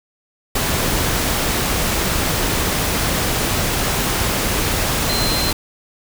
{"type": "tone in noise", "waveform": "sine", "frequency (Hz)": 4117, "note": "C8", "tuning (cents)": -29, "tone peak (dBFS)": -22, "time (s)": [5.09, 5.51], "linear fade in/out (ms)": 5, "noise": "pink", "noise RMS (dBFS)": -19, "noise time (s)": [0.55, 5.53], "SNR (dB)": -6, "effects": []}